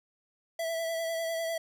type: tone with vibrato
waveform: square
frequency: 659.3 Hz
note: E5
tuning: in tune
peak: -31 dBFS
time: 0.59-1.58 s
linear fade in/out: 5 ms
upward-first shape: sine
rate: 10 Hz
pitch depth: 22 cents each way
effects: none